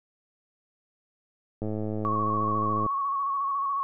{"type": "click train", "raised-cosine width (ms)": 2, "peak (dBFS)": -19, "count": 134, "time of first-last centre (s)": [1.62, 2.863], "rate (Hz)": 107}
{"type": "tone with vibrato", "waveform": "sine", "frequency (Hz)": 1109, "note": "C#6", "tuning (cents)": 0, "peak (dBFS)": -25, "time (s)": [2.05, 3.83], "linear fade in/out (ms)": 0, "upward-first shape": "square", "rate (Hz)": 14, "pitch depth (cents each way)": 30}
{"effects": []}